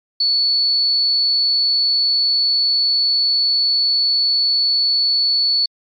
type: tone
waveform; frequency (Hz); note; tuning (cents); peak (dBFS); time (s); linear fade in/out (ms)
sine; 4435; C#8; 0; -13; 0.2-5.66; 5
effects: MP3 48 kbps